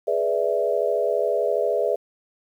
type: chord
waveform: sine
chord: E dominant seventh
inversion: first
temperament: equal with one note detuned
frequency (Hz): 419.2 / 493.9 / 587.3 / 659.3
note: G#4 / B4 / D5 / E5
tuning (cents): +16 / 0 / 0 / 0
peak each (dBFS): -25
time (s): 0.07-1.96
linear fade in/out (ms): 10
effects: 9-bit